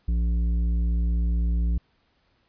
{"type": "tone with tanh clipping", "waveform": "triangle", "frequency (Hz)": 57.9, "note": "A#1", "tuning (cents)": -11, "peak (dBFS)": -22, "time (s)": [0.08, 1.78], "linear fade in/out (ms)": 5, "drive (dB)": 13, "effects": ["pink hiss -67 dBFS RMS until 2.48 s", "resampled to 11025 Hz"]}